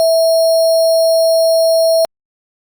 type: tone with sample-and-hold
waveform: sine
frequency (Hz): 655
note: E5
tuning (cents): -11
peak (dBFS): -8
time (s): 0-2.05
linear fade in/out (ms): 0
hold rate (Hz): 4900
effects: Opus 48 kbps